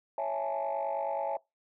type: chord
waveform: sine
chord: A major seventh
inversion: first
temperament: equal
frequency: 554.4 / 659.3 / 830.6 / 880 Hz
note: C#5 / E5 / G#5 / A5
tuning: 0 / 0 / 0 / 0 cents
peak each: -34 / -33 / -34 / -36 dBFS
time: 0.18-1.37 s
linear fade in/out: 2 ms
effects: noise-tail reverb RT60 0.2 s tail -23 dB re dry + tanh soft clip ceiling -24 dBFS